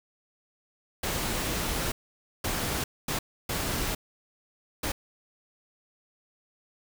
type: noise bursts at uneven times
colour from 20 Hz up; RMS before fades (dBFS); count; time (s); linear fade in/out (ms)
pink; -30; 5; 1.03-1.92 / 2.44-2.84 / 3.08-3.19 / 3.49-3.95 / 4.83-4.92; 5
effects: none